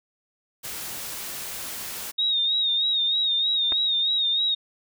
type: noise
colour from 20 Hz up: white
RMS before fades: -34 dBFS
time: 0.63-2.12 s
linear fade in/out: 20 ms
type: tone with vibrato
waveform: sine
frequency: 3729 Hz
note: A#7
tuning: in tune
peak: -20 dBFS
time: 2.18-4.55 s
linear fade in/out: 10 ms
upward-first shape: sine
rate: 3.2 Hz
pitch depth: 61 cents each way
type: clicks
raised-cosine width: 0.5 ms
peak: -19 dBFS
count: 2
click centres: 3.721 / 3.724 s
effects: none